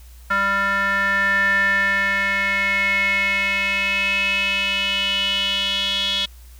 square tone with band-pass filter sweep, 197.6 Hz, G3, 14 cents sharp, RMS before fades -20 dBFS, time 0.3-6.26 s, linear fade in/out 10 ms, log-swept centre 1500 to 3400 Hz, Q 7.4, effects added 60 Hz sine -40 dBFS peak until 6.59 s + white hiss -52 dBFS RMS until 6.59 s

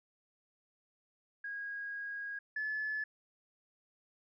sine tone pair in turn, 1641 / 1724.2 Hz, G#6 / A6, -21 / -36 cents, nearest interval minor second, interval 85 cents, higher second, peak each -38 / -33 dBFS, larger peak second, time 1.44-2.39 / 2.56-3.04 s, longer first, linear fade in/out 5 ms, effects tanh soft clip ceiling -29 dBFS

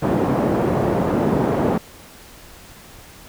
pink band-pass noise, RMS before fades -19 dBFS, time 0.02-1.78 s, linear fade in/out 5 ms, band 160 to 690 Hz, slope 12 dB/octave, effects pink hiss -43 dBFS RMS until 3.28 s

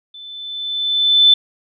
sine tone with level ramp, 3520 Hz, A7, in tune, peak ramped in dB -34 to -5 dBFS, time 0.14-1.34 s, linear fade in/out 5 ms, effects none

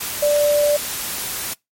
sine tone in noise, 587.3 Hz, D5, in tune, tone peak -13 dBFS, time 0.22-0.77 s, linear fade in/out 10 ms, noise white, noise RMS -26 dBFS, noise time 0-1.54 s, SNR +10 dB, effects noise-tail reverb RT60 0.2 s tail -26 dB re dry + MP3 64 kbps

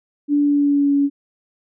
sine tone with pitch glide, 290 to 282.4 Hz, D4 to C#4, -22 to +32 cents, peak -13 dBFS, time 0.28-1.1 s, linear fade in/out 50 ms, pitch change -46 cents, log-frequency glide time 0.39-0.94 s, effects none

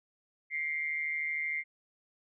sine tone with amplitude modulation, 2100 Hz, C7, 6 cents sharp, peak -28 dBFS, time 0.5-1.64 s, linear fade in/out 50 ms, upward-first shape sine, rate 153 Hz, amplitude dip 65%, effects none

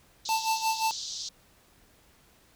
pink band-pass noise, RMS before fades -37 dBFS, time 0.25-1.29 s, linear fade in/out 5 ms, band 3700 to 6500 Hz, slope 48 dB/octave
square tone with tremolo, 887 Hz, A5, 14 cents sharp, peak -24 dBFS, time 0.29-0.91 s, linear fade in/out 0 ms, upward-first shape sine, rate 5.7 Hz, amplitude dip 80%
effects pink hiss -61 dBFS RMS until 2.55 s

